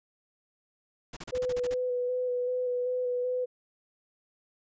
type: noise bursts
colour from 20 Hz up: pink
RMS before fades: -41 dBFS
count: 9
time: 1.13-1.743 s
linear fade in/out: 5 ms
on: 37 ms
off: 35 ms
type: tone with vibrato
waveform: sine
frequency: 497.9 Hz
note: B4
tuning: 14 cents sharp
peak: -27 dBFS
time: 1.32-3.46 s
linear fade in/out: 20 ms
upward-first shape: square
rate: 2.6 Hz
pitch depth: 15 cents each way
effects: resampled to 16000 Hz